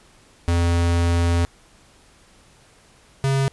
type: tone pair in turn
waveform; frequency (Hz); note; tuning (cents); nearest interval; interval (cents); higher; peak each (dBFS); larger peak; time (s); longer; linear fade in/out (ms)
square; 85.6 / 135.88; F2 / C#3; -34 / -34; minor sixth; 800; second; -17 / -18; first; 0.48-1.45 / 3.24-3.48; first; 0
effects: pink hiss -53 dBFS RMS until 3.52 s + resampled to 24000 Hz